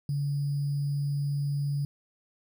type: tone with sample-and-hold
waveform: sine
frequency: 142.8 Hz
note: D3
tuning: 48 cents flat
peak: -26 dBFS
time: 0.09-1.85 s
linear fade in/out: 2 ms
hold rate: 4900 Hz
effects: none